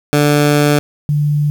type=tone pair in turn; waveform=15% pulse / sine; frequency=146.83 / 147.51 Hz; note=D3 / D3; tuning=0 / +8 cents; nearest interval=unison; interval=8 cents; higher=second; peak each=-3 / -11 dBFS; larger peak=first; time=0.13-0.79 / 1.09-1.5 s; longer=first; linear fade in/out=0 ms; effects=7-bit